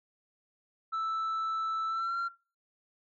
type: tone with pitch glide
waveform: sine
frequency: 1318.5 to 1375.3 Hz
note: E6 to F6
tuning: 0 to -27 cents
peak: -27 dBFS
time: 0.92-2.29 s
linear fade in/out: 20 ms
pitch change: +73 cents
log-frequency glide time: 1.87-2.18 s
effects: noise-tail reverb RT60 0.3 s tail -19 dB re dry + tanh soft clip ceiling -29 dBFS